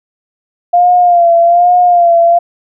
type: tone with vibrato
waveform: sine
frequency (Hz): 697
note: F5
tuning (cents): -4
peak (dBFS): -4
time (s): 0.73-2.39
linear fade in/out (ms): 10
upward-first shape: sine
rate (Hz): 1.2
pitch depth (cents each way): 50
effects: none